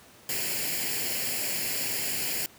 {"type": "noise with comb filter", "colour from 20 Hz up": "white", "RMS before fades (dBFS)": -30, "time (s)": [0.29, 2.46], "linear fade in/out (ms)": 2, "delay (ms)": 0.41, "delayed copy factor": 0.7, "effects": ["pink hiss -53 dBFS RMS until 2.58 s", "high-pass 100 Hz 12 dB/octave"]}